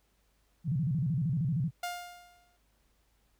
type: tone with vibrato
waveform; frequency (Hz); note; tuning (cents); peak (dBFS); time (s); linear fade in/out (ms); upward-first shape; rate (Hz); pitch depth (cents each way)
sine; 146.83; D3; 0; -27; 0.64-1.71; 50; square; 13; 230
type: tone with exponential decay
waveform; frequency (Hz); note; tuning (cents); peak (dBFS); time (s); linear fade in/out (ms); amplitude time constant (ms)
sawtooth; 706; F5; +19; -28; 1.83-2.57; 5; 160
effects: added 51 Hz sine -70 dBFS peak until 3.39 s + pink hiss -73 dBFS RMS until 3.39 s